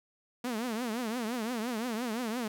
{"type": "tone with vibrato", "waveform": "sawtooth", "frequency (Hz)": 233.1, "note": "A#3", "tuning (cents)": 0, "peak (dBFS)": -28, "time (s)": [0.44, 2.48], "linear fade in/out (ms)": 5, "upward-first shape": "triangle", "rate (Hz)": 5.8, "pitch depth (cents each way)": 190, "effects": []}